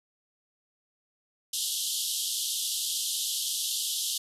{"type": "band-pass noise", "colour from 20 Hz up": "pink", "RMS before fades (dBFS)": -31, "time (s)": [1.53, 4.18], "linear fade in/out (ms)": 5, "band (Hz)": [3000, 13000], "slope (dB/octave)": 96, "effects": []}